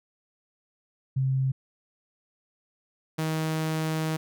sine / sawtooth tone pair in turn, 132.7 / 158.26 Hz, C3 / D#3, +25 / +30 cents, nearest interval minor third, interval 305 cents, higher second, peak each -22 dBFS, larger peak neither, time 1.16-1.52 / 3.18-4.17 s, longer second, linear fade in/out 10 ms, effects none

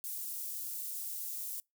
white high-pass noise, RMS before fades -40 dBFS, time 0.04-1.6 s, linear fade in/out 0 ms, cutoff 9300 Hz, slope 12 dB/octave, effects noise-tail reverb RT60 0.2 s tail -26 dB re dry

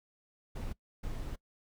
brown noise bursts at uneven times, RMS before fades -38 dBFS, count 2, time 0.55-0.73 / 1.03-1.36 s, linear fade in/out 10 ms, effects noise-tail reverb RT60 0.1 s tail -22 dB re dry

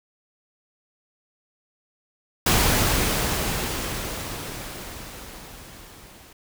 pink noise with level ramp, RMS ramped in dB -18 to -48 dBFS, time 2.46-6.33 s, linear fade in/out 5 ms, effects none

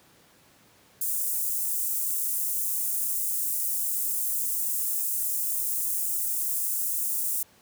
white high-pass noise, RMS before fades -28 dBFS, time 1.01-7.43 s, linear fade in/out 5 ms, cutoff 8000 Hz, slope 24 dB/octave, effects pink hiss -58 dBFS RMS until 7.61 s + high-pass 100 Hz 12 dB/octave

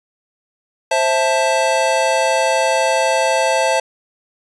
square chord, A minor, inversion first, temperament just, 528 / 660 / 880 Hz, C5 / E5 / A5, +16 / +2 / 0 cents, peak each -19 dBFS, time 0.91-3.8 s, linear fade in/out 5 ms, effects resampled to 22050 Hz + 8-bit

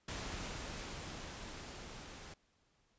pink noise with level ramp, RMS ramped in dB -42 to -51 dBFS, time 0.08-2.34 s, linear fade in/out 5 ms, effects pink hiss -75 dBFS RMS until 2.98 s + resampled to 16000 Hz

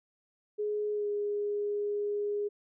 sine tone with pitch glide, 419.2 to 412.2 Hz, G#4 to G#4, +16 to -13 cents, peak -29 dBFS, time 0.58-2.49 s, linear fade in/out 20 ms, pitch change -29 cents, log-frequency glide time 0.93-1.07 s, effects none

